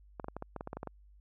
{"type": "clicks", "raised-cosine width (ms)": 1, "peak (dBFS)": -25, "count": 12, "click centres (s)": [0.198, 0.244, 0.284, 0.366, 0.424, 0.563, 0.609, 0.674, 0.731, 0.77, 0.831, 0.873], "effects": ["added 50 Hz sine -56 dBFS peak until 1.2 s"]}